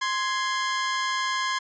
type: tone pair together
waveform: sawtooth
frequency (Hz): 1046.5 / 1665.9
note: C6 / G#6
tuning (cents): 0 / +5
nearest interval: minor sixth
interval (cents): 805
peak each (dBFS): -22 / -26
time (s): 0.01-1.59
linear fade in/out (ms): 10
effects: resampled to 16000 Hz